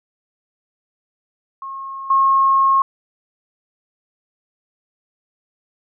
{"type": "tone with level steps", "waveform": "sine", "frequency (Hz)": 1082, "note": "C#6", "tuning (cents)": -42, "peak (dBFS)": [-27, -11], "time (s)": [1.62, 2.82], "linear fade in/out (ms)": 2, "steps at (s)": 2.1, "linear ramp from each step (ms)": 5, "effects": []}